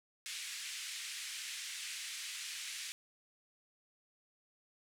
pink band-pass noise, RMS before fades -44 dBFS, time 0.26-2.92 s, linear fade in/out 0 ms, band 2000 to 9800 Hz, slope 24 dB/octave, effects none

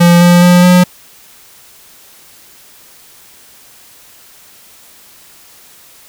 square tone with pitch steps, 173 / 175.21 / 177.45 / 179.72 Hz, F3 / F3 / F3 / F3, -16 / +6 / +28 / +50 cents, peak -4 dBFS, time 0-0.84 s, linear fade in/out 10 ms, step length 210 ms, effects white hiss -41 dBFS RMS until 6.08 s

